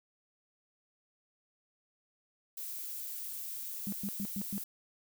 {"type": "noise", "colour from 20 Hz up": "violet", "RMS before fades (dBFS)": -41, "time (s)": [2.57, 4.64], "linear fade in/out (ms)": 5}
{"type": "tone bursts", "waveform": "sine", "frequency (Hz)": 199.9, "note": "G3", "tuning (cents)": 34, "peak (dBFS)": -34, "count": 5, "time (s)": [3.87, 4.58], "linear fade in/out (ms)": 0, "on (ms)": 54, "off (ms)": 110}
{"effects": []}